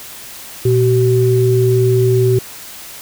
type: tone pair together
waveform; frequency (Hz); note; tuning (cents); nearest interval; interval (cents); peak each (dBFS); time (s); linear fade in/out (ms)
sine; 119.3 / 380; A#2 / F#4; +41 / +46; octave + minor sixth; 2005; -12; 0.65-2.39; 5
effects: white hiss -33 dBFS RMS until 3.01 s